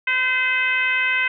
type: tone with frequency modulation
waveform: sine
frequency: 2053 Hz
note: C7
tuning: 33 cents flat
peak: -17 dBFS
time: 0.07-1.28 s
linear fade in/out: 5 ms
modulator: 515 Hz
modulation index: 1.3
effects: none